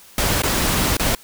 pink noise with dropouts, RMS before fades -19 dBFS, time 0.18-1.15 s, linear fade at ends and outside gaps 2 ms, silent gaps 0.421-0.434 / 0.969-0.996 s, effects white hiss -46 dBFS RMS until 1.23 s

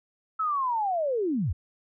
sine linear sweep, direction down, 1318.5 to 61.74 Hz, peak -24 dBFS, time 0.39-1.53 s, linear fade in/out 10 ms, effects none

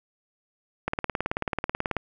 click train, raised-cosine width 0.5 ms, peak -11 dBFS, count 21, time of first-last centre 0.88-1.967 s, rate 18.4 Hz, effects none

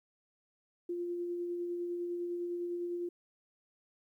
sine tone with tremolo, 349.1 Hz, F4, 1 cent flat, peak -33 dBFS, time 0.89-3.09 s, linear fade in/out 5 ms, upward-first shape sine, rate 9.9 Hz, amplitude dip 25%, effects 12-bit

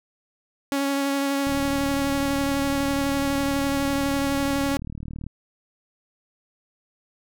sawtooth tone with vibrato, 277.8 Hz, C#4, 4 cents sharp, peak -18 dBFS, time 0.72-4.77 s, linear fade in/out 0 ms, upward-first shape sine, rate 12 Hz, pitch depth 14 cents each way
click train, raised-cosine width 5 ms, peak -22 dBFS, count 146, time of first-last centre 1.47-5.266 s, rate 38.2 Hz
effects none

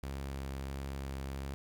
sawtooth tone with vibrato, 68 Hz, C#2, 33 cents flat, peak -34 dBFS, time 0.03-1.54 s, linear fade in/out 0 ms, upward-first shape sine, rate 1.5 Hz, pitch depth 11 cents each way, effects 11-bit

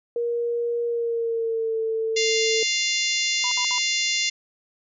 sine tone with pitch glide, 472.5 to 446 Hz, A#4 to A4, +23 to +23 cents, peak -22 dBFS, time 0.16-2.63 s, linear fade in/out 2 ms, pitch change -100 cents, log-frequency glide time 0.85-1.78 s
harmonic tone, 698.5 Hz, F5, in tune, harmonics 3 / 4 / 5 / 6 / 7 / 8 / 9 / 10, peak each -27 / -28 / -29 / -30 / -30 / -31 / -32 / -32 dBFS, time 2.16-4.3 s, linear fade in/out 10 ms
triangle tone bursts, 987.8 Hz, B5, in tune, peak -27 dBFS, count 3, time 3.44-3.782 s, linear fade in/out 0 ms, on 74 ms, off 60 ms
effects none

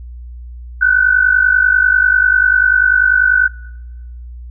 sine tone pair together, 1474 / 1524.2 Hz, F#6 / G6, -7 / -49 cents, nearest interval minor second, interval 58 cents, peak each -11 dBFS, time 0.81-3.48 s, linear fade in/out 10 ms, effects noise-tail reverb RT60 0.9 s tail -21 dB re dry + added 60 Hz sine -28 dBFS peak until 4.5 s

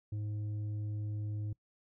triangle tone with tanh clipping, 105.1 Hz, G#2, 21 cents sharp, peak -36 dBFS, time 0.12-1.53 s, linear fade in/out 5 ms, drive 10 dB, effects noise-tail reverb RT60 0.1 s tail -24 dB re dry

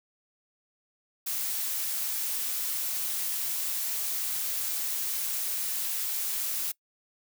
blue noise, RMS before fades -31 dBFS, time 1.26-6.72 s, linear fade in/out 10 ms, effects noise-tail reverb RT60 0.1 s tail -23 dB re dry

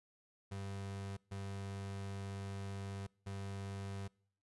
35% pulse tone bursts at uneven times, 98.3 Hz, G2, 5 cents sharp, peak -40 dBFS, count 3, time 0.51-1.17 / 1.31-3.07 / 3.26-4.08 s, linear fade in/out 10 ms, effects noise-tail reverb RT60 0.6 s tail -26 dB re dry + resampled to 24000 Hz

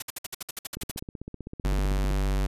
white noise bursts, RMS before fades -33 dBFS, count 13, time 0-0.995 s, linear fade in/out 5 ms, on 23 ms, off 58 ms
click train, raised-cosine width 3 ms, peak -24 dBFS, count 22, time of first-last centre 0.77-2.108 s, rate 15.7 Hz
square tone, 48.64 Hz, G1, 13 cents flat, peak -24 dBFS, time 1.64-2.47 s, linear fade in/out 10 ms
effects resampled to 32000 Hz

